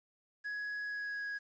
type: tone with pitch glide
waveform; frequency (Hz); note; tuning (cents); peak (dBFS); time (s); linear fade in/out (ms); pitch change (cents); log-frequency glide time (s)
triangle; 1674 to 1657.6; G#6 to G#6; +13 to -4; -35; 0.44-1.39; 20; -17; 0.83-1.23
effects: resampled to 16000 Hz + 11-bit